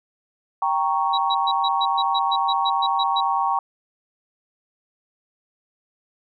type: chord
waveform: sine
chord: G diminished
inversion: none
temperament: equal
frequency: 784 / 932.3 / 1108.7 Hz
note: G5 / Bb5 / Db6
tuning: 0 / 0 / 0 cents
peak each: -23 dBFS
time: 0.62-3.59 s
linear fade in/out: 2 ms
type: tone bursts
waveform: sine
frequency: 3882 Hz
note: B7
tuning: 31 cents flat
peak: -22 dBFS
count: 13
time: 1.13-3.207 s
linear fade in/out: 10 ms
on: 49 ms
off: 120 ms
effects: none